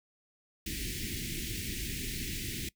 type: band-stop noise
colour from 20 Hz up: pink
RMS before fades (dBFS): -37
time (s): 0.66-2.69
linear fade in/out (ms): 5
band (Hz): 380 to 1900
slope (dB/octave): 48
effects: noise-tail reverb RT60 0.1 s tail -21 dB re dry